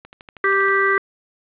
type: click train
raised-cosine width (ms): 0.2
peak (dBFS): -20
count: 9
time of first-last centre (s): 0.05-0.685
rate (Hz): 12.6
type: harmonic tone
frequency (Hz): 392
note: G4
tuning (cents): 0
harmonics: 1 / 3 / 4 / 5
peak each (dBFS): -20 / -20 / -20 / -20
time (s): 0.44-0.98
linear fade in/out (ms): 2
effects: resampled to 8000 Hz + 7-bit